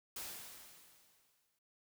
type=noise with exponential decay; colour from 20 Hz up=white; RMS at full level=-43 dBFS; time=0.16-1.59 s; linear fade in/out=5 ms; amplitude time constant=310 ms; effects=none